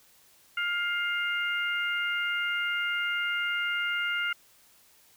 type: harmonic tone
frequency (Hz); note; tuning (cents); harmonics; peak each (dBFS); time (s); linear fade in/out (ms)
704; F5; +14; 2 / 3 / 4; -29 / -32 / -34; 0.57-4.33; 5
effects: white hiss -60 dBFS RMS until 5.16 s